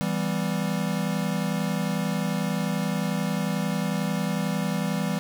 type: chord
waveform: square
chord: E minor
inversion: none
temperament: equal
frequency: 164.81 / 196 / 246.9 Hz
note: E3 / G3 / B3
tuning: 0 / 0 / 0 cents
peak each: -29 / -28 / -33 dBFS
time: 0.01-5.19 s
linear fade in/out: 0 ms
effects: none